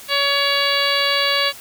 harmonic tone with a mistuned harmonic, 563 Hz, C#5, 27 cents sharp, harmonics 1 / 2 / 3 / 4 / 5 / 6 / 7 / 8, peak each -24 / -24 / -24 / -24 / -24 / -24 / -24 / -24 dBFS, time 0.08-1.53 s, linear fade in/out 50 ms, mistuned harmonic 8, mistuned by +24 cents, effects white hiss -39 dBFS RMS until 1.6 s

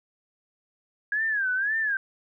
sine tone with vibrato, 1638 Hz, G#6, 24 cents flat, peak -23 dBFS, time 1.12-1.97 s, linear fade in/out 2 ms, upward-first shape sine, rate 1.9 Hz, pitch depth 160 cents each way, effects none

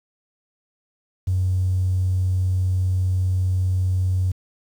triangle tone, 92.5 Hz, F#2, in tune, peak -14 dBFS, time 1.27-4.32 s, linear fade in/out 10 ms, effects tanh soft clip ceiling -15 dBFS + 8-bit

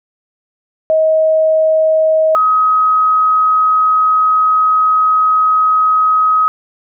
sine tone pair in turn, 633 / 1266 Hz, D#5 / D#6, +30 / +30 cents, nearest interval octave, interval 1200 cents, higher second, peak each -8 dBFS, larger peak neither, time 0.9-2.35 / 2.35-6.48 s, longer second, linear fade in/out 0 ms, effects none

